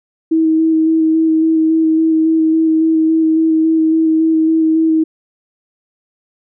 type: tone with vibrato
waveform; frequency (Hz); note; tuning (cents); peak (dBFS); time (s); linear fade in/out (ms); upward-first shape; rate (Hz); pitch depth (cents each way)
sine; 320.2; D#4; +50; -9; 0.31-5.04; 10; square; 3.6; 12
effects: none